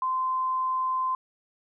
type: tone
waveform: sine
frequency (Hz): 1035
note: C6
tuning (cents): -19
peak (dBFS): -24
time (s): 0.02-1.15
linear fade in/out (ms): 2
effects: none